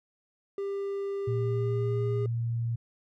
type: tone with pitch glide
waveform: triangle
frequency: 397.2 to 407.9 Hz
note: G4 to G#4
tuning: +23 to -31 cents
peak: -28 dBFS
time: 0.58-2.26 s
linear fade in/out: 2 ms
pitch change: +46 cents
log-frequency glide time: 1.26-2.03 s
type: tone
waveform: sine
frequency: 116.54 Hz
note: A#2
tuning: in tune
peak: -27 dBFS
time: 1.27-2.76 s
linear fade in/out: 10 ms
effects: none